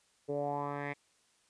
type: tone with low-pass filter sweep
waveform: 10% pulse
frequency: 143.5 Hz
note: D3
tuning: 40 cents flat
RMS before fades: -36 dBFS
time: 0.28-0.94 s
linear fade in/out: 20 ms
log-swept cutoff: 450 to 2200 Hz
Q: 4.3
effects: white hiss -70 dBFS RMS until 1.49 s + resampled to 22050 Hz